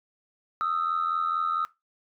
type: tone pair together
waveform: sine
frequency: 1242.6 / 1327 Hz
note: D#6 / E6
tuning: -3 / +11 cents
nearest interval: minor second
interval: 114 cents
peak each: -26 dBFS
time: 0.61-1.65 s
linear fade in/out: 0 ms
effects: noise-tail reverb RT60 0.2 s tail -20 dB re dry + tanh soft clip ceiling -19 dBFS